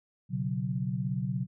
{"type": "chord", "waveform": "sine", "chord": "B suspended second", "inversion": "none", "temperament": "equal with one note detuned", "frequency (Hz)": [123.47, 140.28, 185], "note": ["B2", "C#3", "F#3"], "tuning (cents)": [0, 21, 0], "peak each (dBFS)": -33, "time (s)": [0.29, 1.47], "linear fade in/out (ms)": 50, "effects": []}